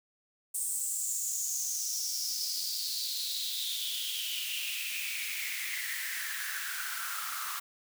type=noise with high-pass filter sweep; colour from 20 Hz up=white; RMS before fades=-35 dBFS; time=0.54-7.6 s; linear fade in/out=10 ms; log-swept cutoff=8600 to 1200 Hz; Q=6.4; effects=none